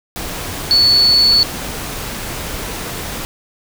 sine tone in noise, 4435 Hz, C#8, in tune, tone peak -8 dBFS, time 0.71-1.43 s, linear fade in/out 0 ms, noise pink, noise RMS -25 dBFS, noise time 0.16-3.25 s, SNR +14 dB, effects none

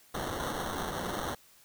white noise with sample-and-hold, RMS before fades -35 dBFS, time 0.14-1.35 s, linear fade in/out 5 ms, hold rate 2450 Hz, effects white hiss -60 dBFS RMS until 1.64 s

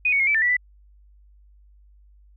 sine tone with pitch steps, 2483 / 2228 / 2150 / 2312 / 1783 / 1953 / 1984 Hz, D#7 / C#7 / C7 / D7 / A6 / B6 / B6, -4 / +8 / +47 / -28 / +22 / -20 / +7 cents, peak -17 dBFS, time 0.05-0.568 s, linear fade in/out 5 ms, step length 74 ms, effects added 50 Hz sine -50 dBFS peak until 2.36 s

